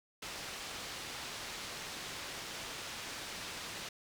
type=low-pass noise; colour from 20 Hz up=white; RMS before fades=-44 dBFS; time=0.22-3.89 s; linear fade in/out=5 ms; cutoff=5000 Hz; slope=12 dB/octave; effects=none